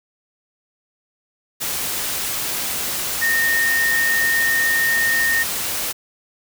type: tone in noise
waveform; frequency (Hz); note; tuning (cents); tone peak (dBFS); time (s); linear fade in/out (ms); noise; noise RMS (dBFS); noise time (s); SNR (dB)
sine; 1839; A#6; -24; -16; 3.21-5.44; 20; white; -24; 1.6-5.93; +5
effects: none